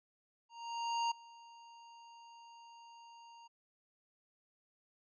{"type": "tone with ADSR envelope", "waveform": "square", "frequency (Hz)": 932.3, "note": "A#5", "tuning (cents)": 0, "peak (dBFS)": -32, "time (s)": [0.49, 3.48], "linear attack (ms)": 620, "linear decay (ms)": 10, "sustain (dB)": -23, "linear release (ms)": 15, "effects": ["resampled to 16000 Hz"]}